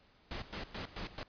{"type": "noise with tremolo", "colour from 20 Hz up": "pink", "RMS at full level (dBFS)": -41, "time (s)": [0.31, 1.23], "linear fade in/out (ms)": 0, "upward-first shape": "square", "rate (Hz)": 4.6, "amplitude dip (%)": 80, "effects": ["pink hiss -66 dBFS RMS until 1.28 s", "resampled to 11025 Hz"]}